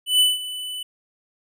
square tone with ADSR envelope, 2991 Hz, F#7, 18 cents sharp, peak -13 dBFS, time 0.06-0.83 s, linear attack 140 ms, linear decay 180 ms, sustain -16 dB, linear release 5 ms, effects none

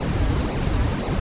brown noise with flanger, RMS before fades -22 dBFS, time 0-1.2 s, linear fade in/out 10 ms, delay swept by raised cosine 0.6 to 5.8 ms, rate 1.9 Hz, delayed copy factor -0.65, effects resampled to 8000 Hz

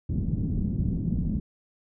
white low-pass noise, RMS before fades -27 dBFS, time 0.09-1.4 s, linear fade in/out 5 ms, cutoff 210 Hz, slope 24 dB/octave, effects none

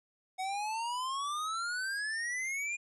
square exponential sweep, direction up, 740 to 2444 Hz, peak -34 dBFS, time 0.38-2.77 s, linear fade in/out 20 ms, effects resampled to 24000 Hz

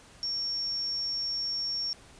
sine tone, 5500 Hz, F8, 27 cents flat, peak -29 dBFS, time 0.23-1.93 s, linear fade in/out 0 ms, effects pink hiss -54 dBFS RMS until 2.19 s + resampled to 22050 Hz

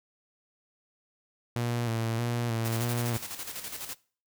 sawtooth tone with vibrato, 116.54 Hz, A#2, in tune, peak -24 dBFS, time 1.56-3.17 s, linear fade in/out 0 ms, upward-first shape square, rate 1.6 Hz, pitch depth 40 cents each way
white noise with tremolo, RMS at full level -37 dBFS, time 2.64-3.95 s, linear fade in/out 20 ms, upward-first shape square, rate 12 Hz, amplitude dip 55%
effects noise-tail reverb RT60 0.4 s tail -21 dB re dry

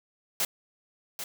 white noise with echo, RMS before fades -27 dBFS, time 0.4-0.45 s, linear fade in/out 2 ms, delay 790 ms, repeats 1, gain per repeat -9 dB, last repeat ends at 1.24 s, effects none

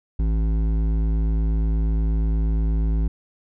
sine tone with hard clipping, 54.2 Hz, A1, 25 cents flat, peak -20 dBFS, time 0.19-3.08 s, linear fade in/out 5 ms, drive 11 dB, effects none

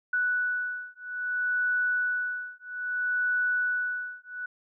sine beating tone pair, 1480 / 1480.61 Hz, F#6 / F#6, 0 / +1 cents, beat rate 0.61 Hz, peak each -29 dBFS, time 0.13-4.46 s, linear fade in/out 5 ms, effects none

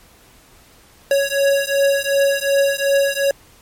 square beating tone pair, 554.4 / 557.1 Hz, C#5 / C#5, 0 / +9 cents, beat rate 2.7 Hz, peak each -18 dBFS, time 1.11-3.31 s, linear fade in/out 2 ms, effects pink hiss -49 dBFS RMS until 3.61 s + MP3 64 kbps

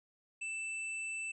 square tone, 2650 Hz, E7, 9 cents sharp, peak -38 dBFS, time 0.41-1.32 s, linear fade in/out 10 ms, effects resampled to 22050 Hz

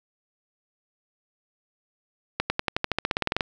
accelerating click train, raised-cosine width 0.3 ms, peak -7 dBFS, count 16, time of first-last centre 2.4-3.408 s, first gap 100 ms, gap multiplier 0.94, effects none

